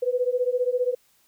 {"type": "beating tone pair", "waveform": "sine", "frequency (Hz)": [490, 505], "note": ["B4", "B4"], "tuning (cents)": [-14, 39], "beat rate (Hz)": 15, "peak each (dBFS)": -24, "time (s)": [0.02, 0.95], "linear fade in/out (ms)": 10, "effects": ["white hiss -63 dBFS RMS until 1.27 s"]}